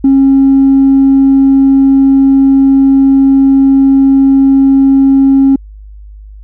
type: tone with tanh clipping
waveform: triangle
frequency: 271.4 Hz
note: C#4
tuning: 36 cents flat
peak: -3 dBFS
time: 0.04-5.56 s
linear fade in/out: 5 ms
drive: 5 dB
effects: added 51 Hz sine -28 dBFS peak until 6.43 s